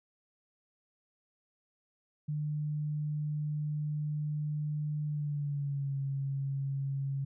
sine tone with pitch glide, 150 to 137.55 Hz, D3 to C#3, +37 to -13 cents, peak -31 dBFS, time 2.28-7.25 s, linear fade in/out 10 ms, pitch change -150 cents, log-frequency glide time 5.06-5.97 s, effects none

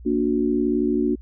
sine chord, Bb augmented, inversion none, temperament just, 233.1 / 291.4 / 364.2 Hz, Bb3 / D4 / F#4, 0 / -13 / -27 cents, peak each -23 / -22 / -23 dBFS, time 0.05-1.16 s, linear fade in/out 20 ms, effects added 60 Hz sine -38 dBFS peak until 1.21 s

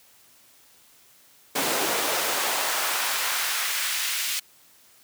pink noise with high-pass filter sweep, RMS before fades -26 dBFS, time 1.55-4.4 s, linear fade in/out 10 ms, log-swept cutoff 320 to 2800 Hz, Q 0.95, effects white hiss -56 dBFS RMS until 5.03 s + high-pass 60 Hz 12 dB/octave

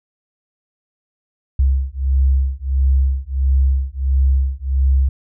sine beating tone pair, 66.2 / 67.7 Hz, C2 / C#2, +21 / -40 cents, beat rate 1.5 Hz, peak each -16 dBFS, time 1.59-5.09 s, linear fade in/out 5 ms, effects none

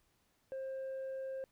sine tone, 531 Hz, C5, 25 cents sharp, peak -36 dBFS, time 0.52-1.44 s, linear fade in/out 0 ms, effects tanh soft clip ceiling -38 dBFS + pink hiss -75 dBFS RMS until 1.51 s

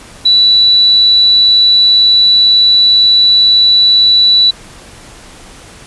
sine tone, 3951 Hz, B7, in tune, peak -4 dBFS, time 0.25-4.51 s, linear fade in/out 10 ms, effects pink hiss -35 dBFS RMS until 5.86 s + resampled to 24000 Hz

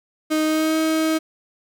35% pulse tone with pitch glide, 311.1 to 317.5 Hz, D#4 to D#4, 0 to +35 cents, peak -16 dBFS, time 0.3-1.19 s, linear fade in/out 20 ms, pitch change +35 cents, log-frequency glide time 0.45-0.77 s, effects none

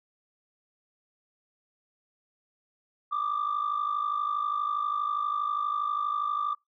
sine tone pair together, 1170 / 1222.4 Hz, D6 / D#6, -7 / -31 cents, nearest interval minor second, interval 76 cents, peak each -27 / -30 dBFS, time 3.11-6.55 s, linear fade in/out 20 ms, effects noise-tail reverb RT60 0.2 s tail -26 dB re dry + tanh soft clip ceiling -22 dBFS

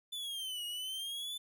45% pulse exponential two-way sweep, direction down then up, 3520 to 2870 to 3520 Hz, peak -38 dBFS, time 0.12-1.38 s, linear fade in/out 10 ms, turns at 0.65 s, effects none

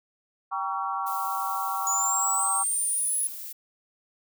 sine chord, G diminished seventh, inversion none, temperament just, 784 / 940.8 / 1128.9 / 1354.7 Hz, G5 / Bb5 / Db6 / Fb6, 0 / +16 / +31 / +47 cents, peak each -32 / -34 / -30 / -35 dBFS, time 0.51-2.64 s, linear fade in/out 20 ms
violet noise, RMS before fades -38 dBFS, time 1.06-3.53 s, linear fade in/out 10 ms
sine exponential sweep, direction up, 6860 to 10520 Hz, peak -24 dBFS, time 1.87-3.27 s, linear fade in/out 0 ms
effects none

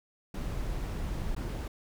brown noise with dropouts, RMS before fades -34 dBFS, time 0.34-1.68 s, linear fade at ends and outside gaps 5 ms, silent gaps 1.35-1.363 s, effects none

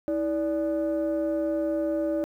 sine tone pair together, 322.4 / 582.1 Hz, E4 / D5, -38 / -15 cents, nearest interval minor seventh, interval 1023 cents, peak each -25 dBFS, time 0.08-2.24 s, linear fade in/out 0 ms, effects tanh soft clip ceiling -20 dBFS + 10-bit

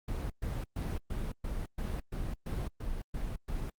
brown noise bursts, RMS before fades -35 dBFS, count 11, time 0.08-3.7 s, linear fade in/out 5 ms, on 220 ms, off 120 ms, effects Opus 32 kbps

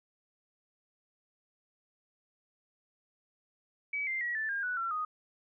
sine tone with pitch steps, 2281 / 2092 / 1918.1 / 1758.9 / 1612.9 / 1479 / 1356.3 / 1243.7 Hz, C#7 / C7 / A#6 / A6 / G6 / F#6 / E6 / D#6, +49 / -1 / +49 / -1 / +49 / -1 / +49 / -1 cents, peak -31 dBFS, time 3.93-5.05 s, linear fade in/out 5 ms, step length 140 ms, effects none

